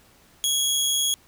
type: tone with amplitude modulation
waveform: 20% pulse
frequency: 3322 Hz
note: G#7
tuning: in tune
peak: -14 dBFS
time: 0.44-1.14 s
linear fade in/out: 0 ms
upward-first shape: sine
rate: 144 Hz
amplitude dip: 30%
effects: pink hiss -56 dBFS RMS until 1.27 s